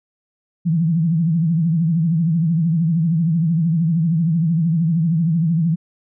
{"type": "tone with vibrato", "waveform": "sine", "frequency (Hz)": 164.8, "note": "E3", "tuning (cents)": 0, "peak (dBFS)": -14, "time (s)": [0.65, 5.76], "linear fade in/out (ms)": 20, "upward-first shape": "triangle", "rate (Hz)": 13, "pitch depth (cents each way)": 140, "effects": []}